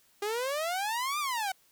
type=exponential two-way sweep; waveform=sawtooth; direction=up then down; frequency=400 to 1226 to 739 Hz; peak=-26 dBFS; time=0.22-1.52 s; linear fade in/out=5 ms; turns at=1.19 s; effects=white hiss -65 dBFS RMS until 1.71 s